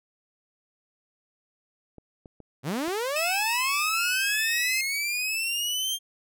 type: clicks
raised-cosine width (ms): 2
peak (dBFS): -32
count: 4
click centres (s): 1.983 / 2.258 / 2.403 / 2.881
type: linear sweep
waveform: sawtooth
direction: up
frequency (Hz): 115.9 to 3208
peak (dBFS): -23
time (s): 2.63-5.99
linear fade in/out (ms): 50
type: tone with pitch glide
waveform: sawtooth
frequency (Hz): 2603 to 2575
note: E7 to E7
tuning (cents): -22 to -41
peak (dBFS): -23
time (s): 3.16-4.81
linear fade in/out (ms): 2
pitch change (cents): -19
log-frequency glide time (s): 3.49-4.44
effects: none